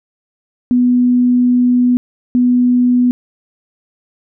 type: tone bursts at uneven times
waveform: sine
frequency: 246.9 Hz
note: B3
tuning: in tune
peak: -8 dBFS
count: 2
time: 0.71-1.97 / 2.35-3.11 s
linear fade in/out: 0 ms
effects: none